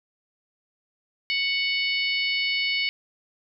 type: harmonic tone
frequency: 740 Hz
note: F#5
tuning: in tune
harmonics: 3 / 4 / 5 / 6 / 7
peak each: -25 / -28 / -36 / -30 / -39 dBFS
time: 1.3-2.89 s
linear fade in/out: 0 ms
effects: none